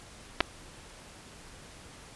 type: clicks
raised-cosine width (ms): 0.3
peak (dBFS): -7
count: 2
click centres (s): 0.405 / 0.408
effects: pink hiss -50 dBFS RMS until 2.15 s + resampled to 24000 Hz